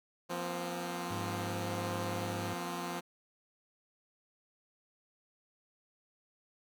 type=chord; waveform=10% pulse; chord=F suspended fourth; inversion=none; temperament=equal with one note detuned; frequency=174.61 / 238.8 / 261.6 Hz; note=F3 / Bb3 / C4; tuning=0 / +42 / 0 cents; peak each=-30 / -36 / -34 dBFS; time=0.29-3.01 s; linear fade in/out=20 ms
type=tone; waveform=sawtooth; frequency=102 Hz; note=G#2; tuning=31 cents flat; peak=-35 dBFS; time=1.1-2.54 s; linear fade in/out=10 ms
effects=none